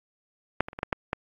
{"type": "clicks", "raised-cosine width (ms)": 0.5, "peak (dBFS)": [-6, -20, -28, -20, -11, -9, -11], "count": 7, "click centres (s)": [0.606, 0.685, 0.731, 0.789, 0.831, 0.928, 1.131], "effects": ["AAC 64 kbps"]}